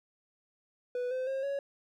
triangle tone with pitch steps, 493.9 / 514.3 / 535.5 / 557.6 Hz, B4 / C5 / C5 / C#5, 0 / -30 / +40 / +10 cents, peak -29 dBFS, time 0.95-1.59 s, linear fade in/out 2 ms, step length 160 ms, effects none

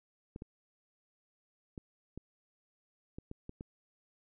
clicks, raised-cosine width 3 ms, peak -30 dBFS, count 8, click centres 0.361 / 0.421 / 1.778 / 2.176 / 3.185 / 3.314 / 3.494 / 3.609 s, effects none

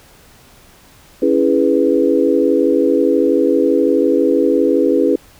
sine chord, C# minor seventh, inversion none, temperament equal, 277.2 / 329.6 / 415.3 / 493.9 Hz, C#4 / E4 / G#4 / B4, 0 / 0 / 0 / 0 cents, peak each -16 dBFS, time 1.22-5.16 s, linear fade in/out 5 ms, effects pink hiss -46 dBFS RMS until 5.39 s

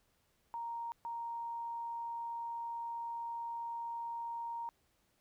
sine tone bursts at uneven times, 932.3 Hz, A#5, in tune, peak -38 dBFS, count 2, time 0.54-0.92 / 1.05-4.69 s, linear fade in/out 0 ms, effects pink hiss -75 dBFS RMS until 5.2 s

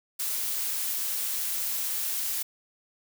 blue noise, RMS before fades -30 dBFS, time 0.19-2.43 s, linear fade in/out 10 ms, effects none

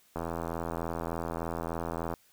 click train, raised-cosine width 1 ms, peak -20 dBFS, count 166, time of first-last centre 0.16-2.138 s, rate 83.4 Hz, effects white hiss -64 dBFS RMS until 2.32 s

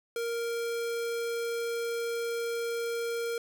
square tone, 466.3 Hz, A#4, 1 cent sharp, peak -31 dBFS, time 0.16-3.38 s, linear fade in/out 2 ms, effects none

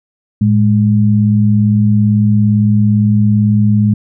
sine tone pair together, 110.1 / 207.8 Hz, A2 / G#3, +2 / +1 cents, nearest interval major seventh, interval 1099 cents, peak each -10 dBFS, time 0.41-3.94 s, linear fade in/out 5 ms, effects none

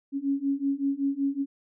sine beating tone pair, 274.5 / 279.8 Hz, C#4 / C#4, -17 / +16 cents, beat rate 5.3 Hz, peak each -28 / -27 dBFS, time 0.12-1.46 s, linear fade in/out 50 ms, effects none

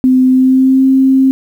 sine tone with pitch glide, 257.4 to 265.4 Hz, C4 to C4, -28 to +25 cents, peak -5 dBFS, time 0.04-1.31 s, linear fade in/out 0 ms, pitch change +53 cents, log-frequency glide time 0.28-0.85 s, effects 7-bit

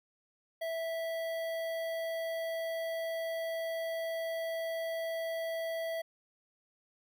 square tone with notch filter, 657 Hz, E5, 6 cents flat, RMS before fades -36 dBFS, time 0.61-6.02 s, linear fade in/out 10 ms, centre 7200 Hz, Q 0.72, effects none

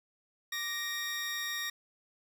20% pulse tone pair together, 1174.7 / 1867.3 Hz, D6 / A#6, 0 / +2 cents, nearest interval minor sixth, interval 802 cents, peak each -39 / -29 dBFS, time 0.52-1.7 s, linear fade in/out 5 ms, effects none

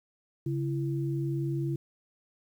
sine tone pair together, 138.91 / 335.1 Hz, C#3 / E4, +4 / +29 cents, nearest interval octave + minor third, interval 1525 cents, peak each -29 / -33 dBFS, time 0.46-1.76 s, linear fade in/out 5 ms, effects 10-bit

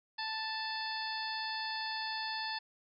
harmonic tone with a mistuned harmonic, 881 Hz, A5, 2 cents sharp, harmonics 1 / 2 / 3 / 4 / 5 / 6, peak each -40 / -41 / -47 / -46 / -41 / -46 dBFS, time 0.18-2.59 s, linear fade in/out 10 ms, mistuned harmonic 6, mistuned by -98 cents, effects none

